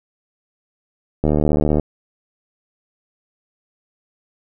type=click train; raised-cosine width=2 ms; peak=-4 dBFS; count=43; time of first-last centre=1.24-1.797 s; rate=75.4 Hz; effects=none